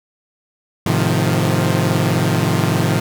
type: chord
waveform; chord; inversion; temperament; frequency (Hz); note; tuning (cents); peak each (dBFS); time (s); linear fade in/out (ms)
sawtooth; F dominant seventh; first; equal with one note detuned; 107.18 / 130.81 / 155.56 / 174.61; A2 / C3 / Eb3 / F3; -45 / 0 / 0 / 0; -16; 0.86-3; 5
effects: none